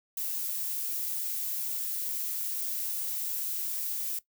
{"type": "noise", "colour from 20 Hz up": "violet", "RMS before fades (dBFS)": -33, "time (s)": [0.17, 4.19], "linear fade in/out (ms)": 5, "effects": ["noise-tail reverb RT60 0.1 s tail -17 dB re dry"]}